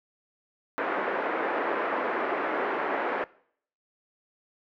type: band-pass noise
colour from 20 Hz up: pink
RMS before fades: -29 dBFS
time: 0.78-3.24 s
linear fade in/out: 0 ms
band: 330 to 1900 Hz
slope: 24 dB/octave
effects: noise-tail reverb RT60 0.6 s tail -21 dB re dry